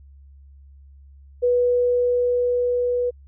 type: tone with level ramp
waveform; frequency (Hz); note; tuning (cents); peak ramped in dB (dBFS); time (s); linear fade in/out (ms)
sine; 490; B4; -14; -15 to -19; 1.42-3.11; 20
effects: added 69 Hz sine -44 dBFS peak until 3.27 s